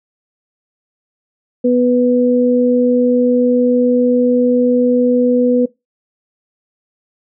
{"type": "tone pair together", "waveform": "sine", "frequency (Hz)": [246.8, 493.9], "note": ["B3", "B4"], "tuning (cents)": [-1, 0], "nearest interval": "octave", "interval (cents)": 1201, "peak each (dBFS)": -12, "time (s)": [1.64, 5.66], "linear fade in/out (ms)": 10, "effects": ["noise-tail reverb RT60 0.2 s tail -21 dB re dry"]}